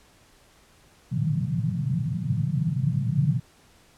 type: band-pass noise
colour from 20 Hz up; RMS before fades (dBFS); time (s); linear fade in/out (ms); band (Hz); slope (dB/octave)
pink; -25; 1.11-3.4; 10; 120 to 170; 48
effects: pink hiss -57 dBFS RMS until 3.97 s + low-pass 11000 Hz 12 dB/octave